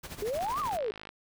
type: noise with tremolo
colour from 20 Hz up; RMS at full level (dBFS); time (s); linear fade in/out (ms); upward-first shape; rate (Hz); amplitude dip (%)
pink; -40; 0.03-0.78; 10; sine; 13; 75
type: exponential two-way sweep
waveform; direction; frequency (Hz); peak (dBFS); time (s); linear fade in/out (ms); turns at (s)
sine; up then down; 396.7 to 1257 to 396.7; -29; 0.22-0.91; 2; 0.6
type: click train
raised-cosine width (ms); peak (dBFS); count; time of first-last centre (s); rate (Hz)
0.3; -27; 38; 0.39-1.091; 52.8
effects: none